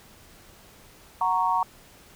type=chord; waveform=sine; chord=F# major; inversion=none; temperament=equal; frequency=740 / 932.3 / 1108.7 Hz; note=F#5 / A#5 / C#6; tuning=0 / 0 / 0 cents; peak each=-28 / -23 / -26 dBFS; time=1.21-1.63 s; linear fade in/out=2 ms; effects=pink hiss -52 dBFS RMS until 2.15 s